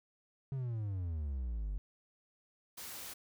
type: exponential sweep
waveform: triangle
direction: down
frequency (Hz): 138.59 to 46.25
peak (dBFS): -33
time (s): 0.52-1.78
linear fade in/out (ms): 0
type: noise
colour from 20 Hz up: white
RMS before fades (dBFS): -46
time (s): 2.77-3.14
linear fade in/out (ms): 10
effects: none